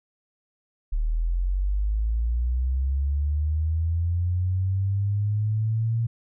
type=linear sweep; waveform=sine; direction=up; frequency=36.93 to 116.2 Hz; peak=-21 dBFS; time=0.92-6.07 s; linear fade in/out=10 ms; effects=none